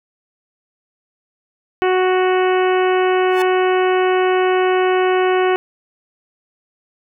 harmonic tone, 370 Hz, F#4, in tune, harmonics 1 / 2 / 3 / 4 / 5 / 6 / 7 / 8, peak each -14 / -20 / -24 / -26 / -28 / -30 / -31 / -32 dBFS, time 1.82-5.56 s, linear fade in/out 0 ms
sawtooth tone with exponential growth, 874 Hz, A5, 12 cents flat, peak -18 dBFS, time 3.27-3.42 s, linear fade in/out 2 ms, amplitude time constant 31 ms
effects none

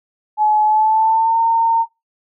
sine tone with pitch glide, 852 to 913.2 Hz, G#5 to A#5, +44 to -36 cents, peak -11 dBFS, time 0.37-1.86 s, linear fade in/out 50 ms, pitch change +120 cents, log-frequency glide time 0.64-1.39 s, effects noise-tail reverb RT60 0.2 s tail -20 dB re dry

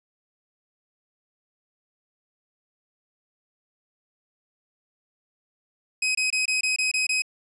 sawtooth tone bursts, 2528 Hz, D#7, 27 cents sharp, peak -18 dBFS, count 8, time 6.02-7.221 s, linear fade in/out 5 ms, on 130 ms, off 23 ms, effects resampled to 24000 Hz

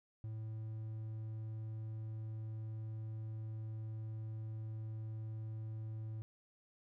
triangle tone, 109.9 Hz, A2, 2 cents flat, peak -39 dBFS, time 0.24-6.22 s, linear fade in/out 0 ms, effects none

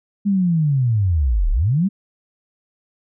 sine linear two-way sweep, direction down then up, 206.3 to 32.7 to 206.3 Hz, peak -14 dBFS, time 0.25-1.89 s, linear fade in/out 20 ms, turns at 1.51 s, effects none

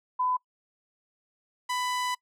sine / sawtooth tone pair in turn, 1005 / 995.8 Hz, B5 / B5, +30 / +14 cents, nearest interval unison, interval 16 cents, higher first, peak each -24 dBFS, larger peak neither, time 0.19-0.37 / 1.69-2.15 s, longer second, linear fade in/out 10 ms, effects noise-tail reverb RT60 0.1 s tail -23 dB re dry + low-pass 11000 Hz 12 dB/octave

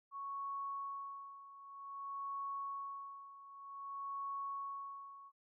sine tone with tremolo, 1108.7 Hz, C#6, in tune, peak -39 dBFS, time 0.11-5.32 s, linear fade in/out 50 ms, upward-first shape sine, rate 0.53 Hz, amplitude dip 80%, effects none

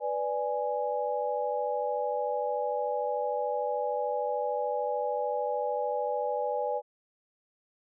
sine chord, G# diminished, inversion first, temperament equal, 493.9 / 587.3 / 830.6 Hz, B4 / D5 / G#5, 0 / 0 / 0 cents, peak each -32 dBFS, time 0-6.82 s, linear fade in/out 50 ms, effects none

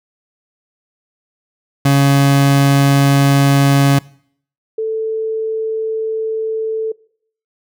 30% pulse / sine tone pair in turn, 139.4 / 441.6 Hz, C#3 / A4, +10 / +6 cents, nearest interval octave + minor sixth, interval 1996 cents, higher second, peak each -6 / -16 dBFS, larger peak first, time 1.85-3.99 / 4.78-6.92 s, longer neither, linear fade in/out 5 ms, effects noise-tail reverb RT60 0.6 s tail -23 dB re dry

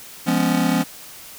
square chord, C# dominant seventh, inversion first, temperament just, 173.24 / 207.9 / 249.5 / 277.2 Hz, E#3 / G#3 / B3 / C#4, -14 / +2 / +18 / 0 cents, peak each -23 / -25 / -22 / -23 dBFS, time 0.26-0.84 s, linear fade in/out 20 ms, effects white hiss -40 dBFS RMS until 1.38 s

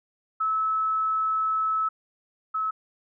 sine tone pair in turn, 1300 / 1293.9 Hz, E6 / E6, -24 / -33 cents, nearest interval unison, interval 9 cents, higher first, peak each -22 / -24 dBFS, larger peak first, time 0.4-1.89 / 2.54-2.71 s, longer first, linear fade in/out 10 ms, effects none

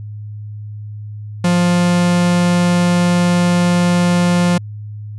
45% pulse tone, 175.7 Hz, F3, 11 cents sharp, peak -11 dBFS, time 1.44-4.58 s, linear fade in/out 5 ms, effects added 105 Hz sine -26 dBFS peak until 5.18 s + resampled to 24000 Hz

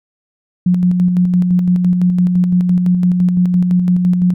sine tone with tremolo, 179.4 Hz, F3, 47 cents sharp, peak -8 dBFS, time 0.66-4.34 s, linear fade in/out 5 ms, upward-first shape square, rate 5.9 Hz, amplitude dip 35%, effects none

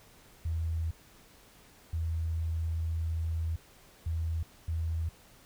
sine tone bursts at uneven times, 81.6 Hz, E2, 17 cents flat, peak -29 dBFS, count 4, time 0.45-0.91 / 1.93-3.56 / 4.06-4.43 / 4.68-5.09 s, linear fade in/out 5 ms, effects pink hiss -58 dBFS RMS until 5.45 s

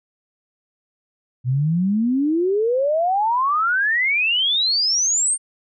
sine exponential sweep, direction up, 120.8 to 8930 Hz, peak -16 dBFS, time 1.44-5.38 s, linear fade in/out 50 ms, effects none

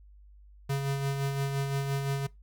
square tone with tremolo, 138.4 Hz, C#3, 2 cents flat, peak -27 dBFS, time 0.69-2.27 s, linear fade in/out 10 ms, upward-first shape sine, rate 5.8 Hz, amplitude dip 40%, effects noise-tail reverb RT60 0.2 s tail -22 dB re dry + added 50 Hz sine -51 dBFS peak until 2.42 s

